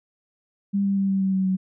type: tone with pitch steps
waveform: sine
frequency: 199.3 / 197.35 / 195.42 / 193.51 / 191.62 / 189.75 / 187.9 Hz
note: G3 / G3 / G3 / G3 / G3 / F#3 / F#3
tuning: +29 / +12 / -5 / -22 / -39 / +44 / +27 cents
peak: -19 dBFS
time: 0.73-1.57 s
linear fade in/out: 20 ms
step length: 120 ms
effects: none